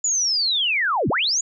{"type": "linear two-way sweep", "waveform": "sine", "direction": "down then up", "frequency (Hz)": [7040, 82, 7040], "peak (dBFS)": -18, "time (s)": [0.04, 1.41], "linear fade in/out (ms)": 5, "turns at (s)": 1.09, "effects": []}